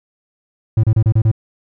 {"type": "tone bursts", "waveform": "triangle", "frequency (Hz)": 110, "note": "A2", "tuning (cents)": 0, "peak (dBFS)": -7, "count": 6, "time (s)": [0.77, 1.315], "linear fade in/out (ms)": 5, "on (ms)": 65, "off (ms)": 31, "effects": []}